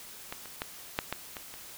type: clicks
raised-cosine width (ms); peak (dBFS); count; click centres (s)
0.3; -20 / -28 / -16 / -11 / -15 / -22 / -27; 7; 0.325 / 0.457 / 0.619 / 0.989 / 1.126 / 1.368 / 1.54
effects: white hiss -47 dBFS RMS until 1.77 s